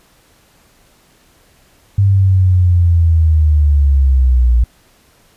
sine linear sweep, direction down, 100 to 57.9 Hz, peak -7 dBFS, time 1.98-4.64 s, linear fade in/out 5 ms, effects pink hiss -51 dBFS RMS until 5.36 s + resampled to 32000 Hz

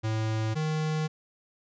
square tone pair in turn, 110 / 155.56 Hz, A2 / D#3, 0 / 0 cents, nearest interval tritone, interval 600 cents, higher second, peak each -27 dBFS, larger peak neither, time 0.03-0.55 / 0.55-1.08 s, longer second, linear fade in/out 20 ms, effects resampled to 16000 Hz

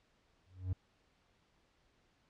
triangle tone with exponential growth, 92.4 Hz, F#2, 2 cents flat, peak -28 dBFS, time 0.46-0.73 s, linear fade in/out 5 ms, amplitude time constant 58 ms, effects pink hiss -73 dBFS RMS until 2.29 s + low-pass 5000 Hz 12 dB/octave

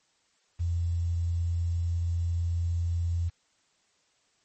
sine tone with quantisation, 85.4 Hz, F2, 38 cents flat, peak -25 dBFS, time 0.59-3.3 s, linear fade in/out 20 ms, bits 9, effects white hiss -69 dBFS RMS until 4.44 s + MP3 32 kbps

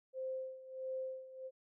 sine tone with tremolo, 522 Hz, C5, 4 cents flat, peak -37 dBFS, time 0.13-1.51 s, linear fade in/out 50 ms, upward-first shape sine, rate 1.5 Hz, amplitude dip 80%, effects none

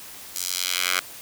10% pulse tone with high-pass filter sweep, 90.7 Hz, F#2, 34 cents flat, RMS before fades -26 dBFS, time 0.35-1 s, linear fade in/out 5 ms, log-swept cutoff 6900 to 1600 Hz, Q 1.1, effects white hiss -41 dBFS RMS until 1.21 s

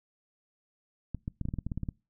clicks, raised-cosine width 5 ms, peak -21 dBFS, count 12, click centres 1.147 / 1.279 / 1.413 / 1.454 / 1.487 / 1.539 / 1.587 / 1.666 / 1.718 / 1.776 / 1.833 / 1.888 s, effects noise-tail reverb RT60 0.3 s tail -25 dB re dry

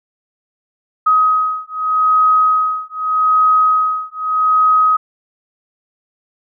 sine beating tone pair, 1262 / 1262.82 Hz, D#6 / D#6, +24 / +25 cents, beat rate 0.82 Hz, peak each -14 dBFS, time 1.06-4.97 s, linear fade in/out 10 ms, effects none

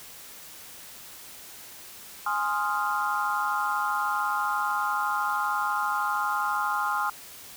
sine chord, F minor seventh, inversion first, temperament equal, 830.6 / 1046.5 / 1244.5 / 1396.9 Hz, Ab5 / C6 / Eb6 / F6, 0 / 0 / 0 / 0 cents, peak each -30 dBFS, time 2.26-7.1 s, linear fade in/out 5 ms, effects white hiss -45 dBFS RMS until 7.56 s

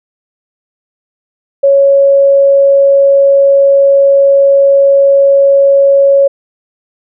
sine tone, 554.4 Hz, C#5, in tune, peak -3 dBFS, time 1.63-6.28 s, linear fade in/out 10 ms, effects none

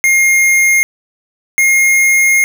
square tone pair in turn, 2131 / 2139 Hz, C7 / C7, +31 / +38 cents, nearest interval unison, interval 7 cents, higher second, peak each -8 dBFS, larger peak neither, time 0.04-0.83 / 1.58-2.44 s, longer second, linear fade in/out 0 ms, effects none

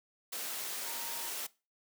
sine tone in noise, 928 Hz, A#5, 8 cents flat, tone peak -49 dBFS, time 0.85-1.3 s, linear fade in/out 10 ms, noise white, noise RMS -39 dBFS, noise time 0.32-1.47 s, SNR -13 dB, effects noise-tail reverb RT60 0.3 s tail -21 dB re dry + high-pass 300 Hz 12 dB/octave

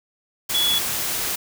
sine tone in noise, 3387 Hz, G#7, 33 cents sharp, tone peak -18 dBFS, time 0.54-0.79 s, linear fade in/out 10 ms, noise white, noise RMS -25 dBFS, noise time 0.49-1.36 s, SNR +4 dB, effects none

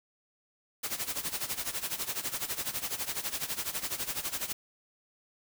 white noise with tremolo, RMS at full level -32 dBFS, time 0.83-4.53 s, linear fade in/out 10 ms, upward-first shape sine, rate 12 Hz, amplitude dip 80%, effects none

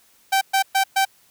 sawtooth tone bursts, 776 Hz, G5, 18 cents flat, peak -12 dBFS, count 4, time 0.32-1.052 s, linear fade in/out 10 ms, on 93 ms, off 120 ms, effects white hiss -57 dBFS RMS until 1.3 s

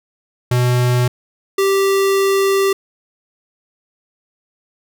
square tone pair in turn, 123.7 / 391.1 Hz, B2 / G4, +3 / -4 cents, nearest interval octave + minor sixth, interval 1993 cents, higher second, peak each -13 dBFS, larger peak neither, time 0.51-1.08 / 1.58-2.73 s, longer second, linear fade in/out 5 ms, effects none

